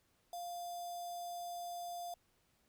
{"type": "tone with notch filter", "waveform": "square", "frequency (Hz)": 700, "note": "F5", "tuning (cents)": 4, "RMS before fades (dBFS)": -44, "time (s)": [0.33, 2.14], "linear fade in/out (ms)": 2, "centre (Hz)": 2100, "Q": 0.82, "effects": ["pink hiss -75 dBFS RMS until 2.68 s"]}